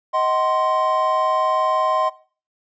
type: chord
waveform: triangle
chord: C diminished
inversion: first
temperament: just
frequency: 627.9 / 753.5 / 1046.5 Hz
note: Eb5 / Gb5 / C6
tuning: +16 / +31 / 0 cents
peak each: -20 / -23 / -17 dBFS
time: 0.13-2.1 s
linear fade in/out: 20 ms
effects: noise-tail reverb RT60 0.4 s tail -19 dB re dry + resampled to 16000 Hz